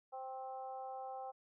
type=harmonic tone with a mistuned harmonic; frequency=261.6 Hz; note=C4; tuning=in tune; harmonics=2 / 3 / 4 / 5; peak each=-49 / -44 / -56 / -59 dBFS; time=0.12-1.32 s; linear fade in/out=20 ms; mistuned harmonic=4; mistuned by=+22 cents; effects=none